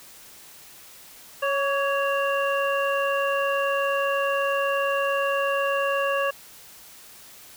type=harmonic tone with a mistuned harmonic; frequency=554.4 Hz; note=C#5; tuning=in tune; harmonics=1 / 2 / 3 / 5; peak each=-24 / -27 / -29 / -31 dBFS; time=1.42-6.31 s; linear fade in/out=10 ms; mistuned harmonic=2; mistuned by=+36 cents; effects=white hiss -47 dBFS RMS until 7.56 s